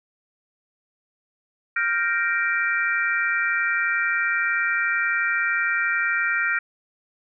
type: chord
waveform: sine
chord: G minor seventh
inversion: third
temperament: equal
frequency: 1396.9 / 1568 / 1864.7 / 2349 Hz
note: F6 / G6 / Bb6 / D7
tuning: 0 / 0 / 0 / 0 cents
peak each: -24 / -27 / -25 / -27 dBFS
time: 1.76-6.59 s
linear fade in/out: 5 ms
effects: none